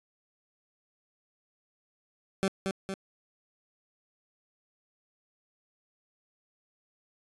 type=tone with echo; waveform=20% pulse; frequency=193 Hz; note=G3; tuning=27 cents flat; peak=-20 dBFS; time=2.43-2.48 s; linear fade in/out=0 ms; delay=230 ms; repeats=2; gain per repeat=-4 dB; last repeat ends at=2.94 s; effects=resampled to 24000 Hz